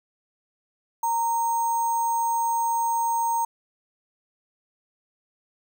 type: tone with sample-and-hold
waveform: sine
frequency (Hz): 927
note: A#5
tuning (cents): -10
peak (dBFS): -21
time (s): 1.03-3.45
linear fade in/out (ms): 5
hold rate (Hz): 7350
effects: none